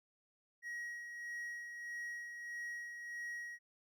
triangle tone with tremolo, 1900 Hz, A#6, 33 cents sharp, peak -39 dBFS, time 0.62-3.59 s, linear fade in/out 50 ms, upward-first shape sine, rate 1.6 Hz, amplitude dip 45%, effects none

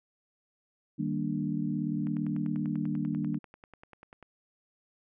sine chord, Eb major seventh, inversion none, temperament equal, 155.56 / 196 / 233.1 / 293.7 Hz, Eb3 / G3 / Bb3 / D4, 0 / 0 / 0 / 0 cents, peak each -34 dBFS, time 0.98-3.39 s, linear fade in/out 20 ms
click train, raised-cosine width 0.5 ms, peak -34 dBFS, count 23, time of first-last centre 2.07-4.227 s, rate 10.2 Hz
effects none

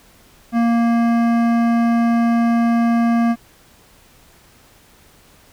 sine tone with hard clipping, 233.1 Hz, A#3, in tune, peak -15 dBFS, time 0.52-3.36 s, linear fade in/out 50 ms, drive 14 dB, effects pink hiss -50 dBFS RMS until 5.52 s

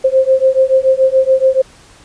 sine beating tone pair, 523.3 / 530.3 Hz, C5 / C5, 0 / +23 cents, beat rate 7 Hz, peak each -11 dBFS, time 0.04-1.62 s, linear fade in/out 10 ms, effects pink hiss -43 dBFS RMS until 2.04 s + resampled to 22050 Hz

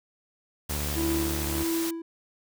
sawtooth tone with vibrato, 73.42 Hz, D2, in tune, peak -26 dBFS, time 0.69-1.64 s, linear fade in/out 10 ms, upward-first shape square, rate 18 Hz, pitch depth 60 cents each way
white noise, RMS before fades -34 dBFS, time 0.69-1.91 s, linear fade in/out 10 ms
triangle tone with tremolo, 330.9 Hz, E4, 7 cents sharp, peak -23 dBFS, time 0.96-2.02 s, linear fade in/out 5 ms, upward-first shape sine, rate 1.6 Hz, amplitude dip 70%
effects none

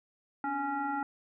sine tone with frequency modulation, 834 Hz, G#5, 7 cents sharp, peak -30 dBFS, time 0.44-1.03 s, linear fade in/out 2 ms, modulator 548 Hz, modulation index 1.1, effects none

